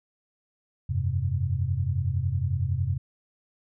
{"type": "chord", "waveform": "sine", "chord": "F suspended second", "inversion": "none", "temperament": "just", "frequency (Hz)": [87.31, 98.22, 130.96], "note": ["F2", "G2", "C3"], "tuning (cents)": [0, 4, 2], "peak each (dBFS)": -28, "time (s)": [0.89, 2.98], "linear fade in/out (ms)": 10, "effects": []}